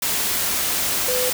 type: tone in noise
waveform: sine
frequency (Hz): 503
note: B4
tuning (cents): +32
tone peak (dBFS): -22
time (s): 1.08-1.3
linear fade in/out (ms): 5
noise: white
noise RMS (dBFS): -22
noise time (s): 0.02-1.33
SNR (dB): -3
effects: none